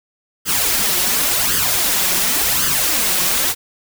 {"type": "noise with flanger", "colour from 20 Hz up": "white", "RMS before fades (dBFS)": -17, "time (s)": [0.45, 3.55], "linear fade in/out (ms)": 50, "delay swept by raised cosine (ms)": [0.62, 5.52], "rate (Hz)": 0.91, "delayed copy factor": 0.65, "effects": []}